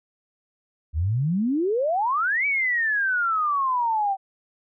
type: exponential two-way sweep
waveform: sine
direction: up then down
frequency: 71.7 to 2309 to 762 Hz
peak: -20 dBFS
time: 0.93-4.17 s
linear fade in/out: 50 ms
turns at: 2.46 s
effects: none